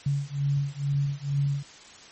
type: beating tone pair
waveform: sine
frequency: 140.1 / 142.3 Hz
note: C#3 / C#3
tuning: +19 / +46 cents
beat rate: 2.2 Hz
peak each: -27 dBFS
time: 0.06-1.63 s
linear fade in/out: 5 ms
effects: white hiss -48 dBFS RMS until 2.11 s + MP3 32 kbps